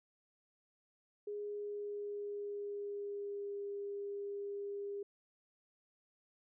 sine tone with pitch glide, 413.2 to 403.5 Hz, G#4 to G#4, -9 to -50 cents, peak -39 dBFS, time 1.27-5.03 s, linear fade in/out 5 ms, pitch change -41 cents, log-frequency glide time 1.44-3.61 s, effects none

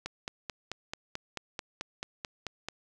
click train, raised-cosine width 0.2 ms, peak -18 dBFS, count 13, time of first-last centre 0.06-2.686 s, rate 4.57 Hz, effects none

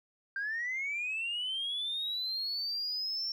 sine linear sweep, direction up, 1568 to 5460 Hz, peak -31 dBFS, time 0.36-3.32 s, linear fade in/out 2 ms, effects tanh soft clip ceiling -29 dBFS + 12-bit

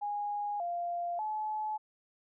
sine tone with pitch steps, 824 / 695 / 858 Hz, G#5 / F5 / A5, -14 / -9 / -44 cents, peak -32 dBFS, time 0.01-1.78 s, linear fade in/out 20 ms, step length 590 ms, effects none

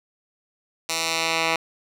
10% pulse tone with band-pass filter sweep, 163.5 Hz, E3, 14 cents flat, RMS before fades -24 dBFS, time 0.89-1.56 s, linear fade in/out 2 ms, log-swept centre 5800 to 2300 Hz, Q 0.89, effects none

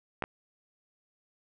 clicks, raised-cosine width 0.5 ms, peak -16 / -19 dBFS, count 2, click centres 0.223 / 0.239 s, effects none

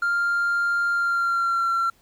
triangle tone with pitch glide, 1396.9 to 1361.1 Hz, F6 to F6, 0 to -45 cents, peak -17 dBFS, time 0.02-1.9 s, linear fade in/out 5 ms, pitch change -45 cents, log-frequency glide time 0.91-1.71 s, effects tanh soft clip ceiling -15 dBFS + pink hiss -60 dBFS RMS until 2.01 s

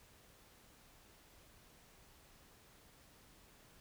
silence, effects pink hiss -64 dBFS RMS until 3.8 s

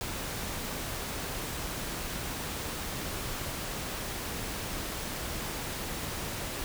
pink noise, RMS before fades -36 dBFS, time 0.01-6.64 s, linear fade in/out 0 ms, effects none

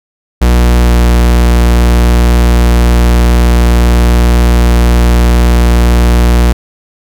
45% pulse tone with pitch glide, 60.2 to 59.51 Hz, B1 to A#1, -44 to +36 cents, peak -4 dBFS, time 0.41-6.53 s, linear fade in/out 10 ms, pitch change -20 cents, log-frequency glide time 0.74-0.99 s, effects none

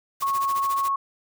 white noise with tremolo, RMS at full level -35 dBFS, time 0.2-0.89 s, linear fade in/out 10 ms, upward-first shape sine, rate 14 Hz, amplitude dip 90%
sine tone, 1100 Hz, C#6, 14 cents flat, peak -21 dBFS, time 0.22-0.96 s, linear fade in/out 5 ms
effects none

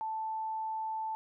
sine tone, 880 Hz, A5, in tune, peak -33 dBFS, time 0.01-1.15 s, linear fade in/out 0 ms, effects none

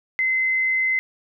sine tone, 2056 Hz, C7, 31 cents flat, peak -18 dBFS, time 0.19-0.99 s, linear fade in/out 0 ms, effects none

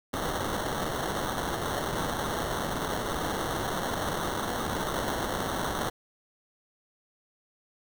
white noise with sample-and-hold, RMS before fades -31 dBFS, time 0.13-5.9 s, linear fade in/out 10 ms, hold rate 2450 Hz, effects none

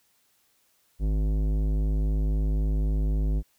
sine tone with tanh clipping, 51.91 Hz, G#1, in tune, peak -24 dBFS, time 0.99-3.43 s, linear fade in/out 50 ms, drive 15 dB, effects white hiss -67 dBFS RMS until 3.58 s

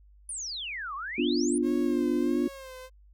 sine exponential two-way sweep, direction down then up, 9956 to 1062 to 9956 Hz, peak -33 dBFS, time 0.29-1.58 s, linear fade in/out 2 ms, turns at 0.95 s
sine chord, B diminished, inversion none, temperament equal, 246.9 / 293.7 / 349.2 Hz, B3 / D4 / F4, 0 / 0 / 0 cents, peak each -28 dBFS, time 1.18-2.48 s, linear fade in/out 5 ms
sawtooth tone with vibrato, 532 Hz, C5, 29 cents sharp, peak -38 dBFS, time 1.62-2.9 s, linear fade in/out 50 ms, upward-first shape sine, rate 1.5 Hz, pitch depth 66 cents each way
effects added 50 Hz sine -53 dBFS peak until 3.13 s

